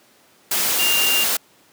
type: tone in noise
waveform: sine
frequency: 2794 Hz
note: F7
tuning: in tune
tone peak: -18 dBFS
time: 0.79-1.24 s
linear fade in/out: 5 ms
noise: white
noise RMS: -20 dBFS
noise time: 0.51-1.37 s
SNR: -1 dB
effects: pink hiss -54 dBFS RMS until 1.72 s + high-pass 200 Hz 12 dB/octave